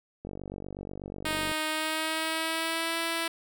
click train, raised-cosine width 2 ms, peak -25 dBFS, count 62, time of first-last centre 0.25-1.516 s, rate 48.2 Hz
5% pulse tone with pitch glide, 311.1 to 331.5 Hz, D#4 to E4, 0 to +10 cents, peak -17 dBFS, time 1.25-3.28 s, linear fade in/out 5 ms, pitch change +110 cents, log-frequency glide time 1.69-2.97 s
effects none

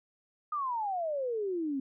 sine exponential sweep, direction down, 1244.5 to 261.6 Hz, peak -30 dBFS, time 0.52-1.8 s, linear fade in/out 5 ms, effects none

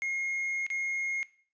triangle tone with dropouts, 2147 Hz, C7, 44 cents sharp, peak -28 dBFS, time 0.02-1.23 s, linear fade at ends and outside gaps 0 ms, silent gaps 0.665-0.702 s, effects noise-tail reverb RT60 0.5 s tail -18 dB re dry + resampled to 16000 Hz

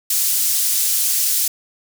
pink high-pass noise, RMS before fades -18 dBFS, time 0.1-1.48 s, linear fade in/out 5 ms, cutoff 7100 Hz, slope 12 dB/octave, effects none

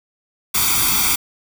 white noise with comb filter, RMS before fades -17 dBFS, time 0.54-1.16 s, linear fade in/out 10 ms, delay 0.86 ms, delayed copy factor +1, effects none

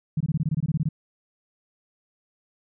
sine tone bursts, 154.3 Hz, D#3, 14 cents flat, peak -20 dBFS, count 13, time 0.17-0.889 s, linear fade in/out 5 ms, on 35 ms, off 22 ms, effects none

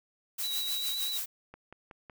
blue noise with tremolo, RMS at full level -33 dBFS, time 0.38-1.26 s, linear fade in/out 10 ms, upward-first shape triangle, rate 6.5 Hz, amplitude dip 65%
sine tone with vibrato, 3900 Hz, B7, 23 cents flat, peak -32 dBFS, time 0.43-1.18 s, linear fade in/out 10 ms, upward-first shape triangle, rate 7.8 Hz, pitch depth 33 cents each way
click train, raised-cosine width 0.5 ms, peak -32 dBFS, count 4, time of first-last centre 1.54-2.098 s, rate 5.38 Hz
effects none

